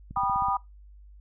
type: click train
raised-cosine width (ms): 5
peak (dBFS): -28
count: 7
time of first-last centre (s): 0.11-0.485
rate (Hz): 16
type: chord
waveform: sine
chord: G augmented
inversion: none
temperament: just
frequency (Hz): 784 / 980 / 1225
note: G5 / B5 / D#6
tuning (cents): 0 / -14 / -27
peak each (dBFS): -28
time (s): 0.16-0.57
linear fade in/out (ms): 5
effects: noise-tail reverb RT60 0.2 s tail -22 dB re dry + added 50 Hz sine -47 dBFS peak until 1.2 s